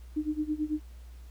sine tone with tremolo, 304.6 Hz, D#4, 37 cents flat, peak -25 dBFS, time 0.16-0.8 s, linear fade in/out 10 ms, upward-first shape sine, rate 9.1 Hz, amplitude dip 90%, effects added 60 Hz sine -44 dBFS peak until 1.3 s + pink hiss -62 dBFS RMS until 1.3 s

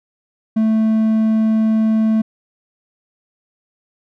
triangle tone, 220 Hz, A3, in tune, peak -10 dBFS, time 0.56-2.22 s, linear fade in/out 10 ms, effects none

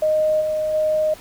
sine tone with level steps, 619 Hz, D#5, 9 cents flat, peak -15 / -19 / -16 dBFS, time 0.02-1.14 s, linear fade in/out 5 ms, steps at 0.4 / 0.73 s, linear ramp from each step 20 ms, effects pink hiss -43 dBFS RMS until 1.2 s

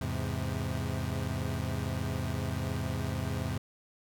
30% pulse chord, E augmented, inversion none, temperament equal, 82.41 / 103.83 / 130.81 Hz, E2 / G#2 / B#2, 0 / 0 / 0 cents, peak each -33 dBFS, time 0.01-3.58 s, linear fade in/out 5 ms, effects none

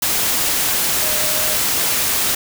sine tone in noise, 614 Hz, D#5, 23 cents flat, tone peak -29 dBFS, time 1.02-1.56 s, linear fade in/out 5 ms, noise white, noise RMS -18 dBFS, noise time 0.02-2.35 s, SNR -14 dB, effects none

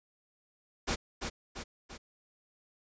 pink noise with echo, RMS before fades -31 dBFS, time 0.87-0.96 s, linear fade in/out 20 ms, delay 340 ms, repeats 3, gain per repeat -5 dB, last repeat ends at 1.98 s, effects resampled to 16000 Hz

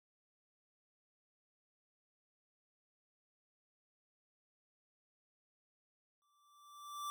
square tone with exponential growth, 1169 Hz, D6, 8 cents flat, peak -39 dBFS, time 6.22-7.1 s, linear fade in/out 0 ms, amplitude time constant 190 ms, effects none

